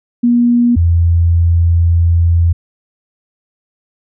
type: tone pair in turn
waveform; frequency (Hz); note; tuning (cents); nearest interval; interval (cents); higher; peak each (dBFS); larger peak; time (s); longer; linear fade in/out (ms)
sine; 239.6 / 84.71; A#3 / E2; +48 / +48; octave + tritone; 1800; first; -7; neither; 0.23-0.76 / 0.76-2.53; second; 10
effects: none